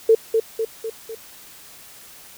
sine tone with echo, 448 Hz, A4, 31 cents sharp, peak -9 dBFS, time 0.09-0.15 s, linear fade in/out 5 ms, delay 250 ms, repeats 4, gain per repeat -5 dB, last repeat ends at 1.15 s, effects white hiss -44 dBFS RMS until 2.37 s

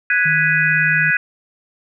sine chord, G# minor seventh, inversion third, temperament equal, 1480 / 1661.2 / 1975.5 / 2489 Hz, F#6 / G#6 / B6 / D#7, 0 / 0 / 0 / 0 cents, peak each -18 / -17 / -21 / -20 dBFS, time 0.1-1.17 s, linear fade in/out 2 ms
sine tone with vibrato, 155.9 Hz, D#3, 4 cents sharp, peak -23 dBFS, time 0.25-1.11 s, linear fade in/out 10 ms, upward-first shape sine, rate 18 Hz, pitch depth 9 cents each way
effects none

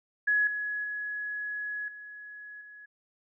sine tone with level steps, 1684 Hz, G#6, 24 cents sharp, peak -22 / -30 / -32 / -42 / -46 dBFS, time 0.27-2.86 s, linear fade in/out 10 ms, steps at 0.47 / 0.84 / 1.88 / 2.61 s, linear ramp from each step 2 ms, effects none

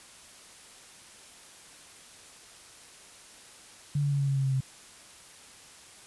sine tone with pitch steps, 144.6 / 142.77 / 140.97 / 139.19 / 137.43 / 135.7 / 133.98 / 132.29 Hz, D3 / D3 / C#3 / C#3 / C#3 / C#3 / C3 / C3, -27 / -49 / +29 / +7 / -15 / -36 / +41 / +19 cents, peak -24 dBFS, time 3.95-4.606 s, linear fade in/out 5 ms, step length 82 ms, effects white hiss -51 dBFS RMS until 6.06 s + resampled to 24000 Hz

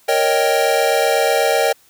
square chord, Eb dominant seventh, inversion second, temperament equal, 466.2 / 554.4 / 622.3 / 784 Hz, Bb4 / Db5 / Eb5 / G5, 0 / 0 / 0 / 0 cents, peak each -20 dBFS, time 0.08-1.73 s, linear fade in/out 10 ms, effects white hiss -53 dBFS RMS until 1.89 s

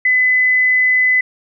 sine tone, 2012 Hz, B6, 32 cents sharp, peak -10 dBFS, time 0.05-1.21 s, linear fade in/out 5 ms, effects none

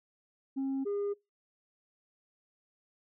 sine tone pair in turn, 270 / 405.8 Hz, C#4 / G#4, -45 / -40 cents, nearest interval perfect fifth, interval 705 cents, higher second, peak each -28 dBFS, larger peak neither, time 0.56-0.85 / 0.85-1.14 s, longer neither, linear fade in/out 20 ms, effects noise-tail reverb RT60 0.2 s tail -25 dB re dry + tanh soft clip ceiling -29 dBFS

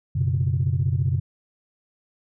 sine chord, F# suspended fourth, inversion none, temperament equal, 92.5 / 123.47 / 138.59 Hz, F#2 / B2 / C#3, 0 / 0 / 0 cents, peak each -23 dBFS, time 0.15-1.2 s, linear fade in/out 10 ms, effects tanh soft clip ceiling -12 dBFS

